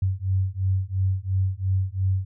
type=beating tone pair; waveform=sine; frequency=93.6 / 96.5 Hz; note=F#2 / G2; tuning=+20 / -27 cents; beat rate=2.9 Hz; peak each=-24 / -24 dBFS; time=0.02-2.25 s; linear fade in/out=5 ms; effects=none

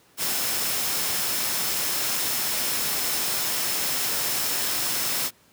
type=tone in noise; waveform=sine; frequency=5274 Hz; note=E8; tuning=in tune; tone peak=-35 dBFS; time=0.17-5.31 s; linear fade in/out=50 ms; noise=white; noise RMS=-26 dBFS; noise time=0.17-5.31 s; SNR=-12 dB; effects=pink hiss -58 dBFS RMS until 5.52 s + high-pass 100 Hz 12 dB/octave

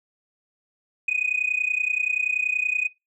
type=tone with amplitude modulation; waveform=sine; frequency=2492 Hz; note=D#7; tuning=2 cents sharp; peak=-16 dBFS; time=1.08-2.88 s; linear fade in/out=5 ms; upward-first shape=sine; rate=30.5 Hz; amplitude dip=100%; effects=noise-tail reverb RT60 0.2 s tail -20 dB re dry + tanh soft clip ceiling -15 dBFS

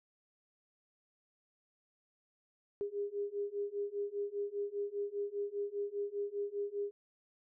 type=beating tone pair; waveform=sine; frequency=403.9 / 408.9 Hz; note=G#4 / G#4; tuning=-48 / -27 cents; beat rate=5 Hz; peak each=-39 / -38 dBFS; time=2.81-6.91 s; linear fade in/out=0 ms; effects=none

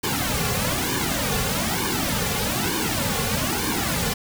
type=noise with flanger; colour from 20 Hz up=pink; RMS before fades=-24 dBFS; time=0.03-4.14 s; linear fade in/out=10 ms; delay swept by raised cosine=1.5 to 3.2 ms; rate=1.1 Hz; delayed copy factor=-1; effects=none

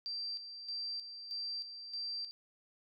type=tone with tremolo; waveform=sine; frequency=4699 Hz; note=D8; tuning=in tune; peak=-37 dBFS; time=0.06-2.31 s; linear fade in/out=0 ms; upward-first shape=square; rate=1.6 Hz; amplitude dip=60%; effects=none

